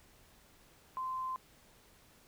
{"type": "tone", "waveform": "sine", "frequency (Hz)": 1037, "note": "C6", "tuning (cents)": -16, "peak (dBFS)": -35, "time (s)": [0.97, 1.36], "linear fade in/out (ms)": 0, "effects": ["pink hiss -63 dBFS RMS until 2.27 s"]}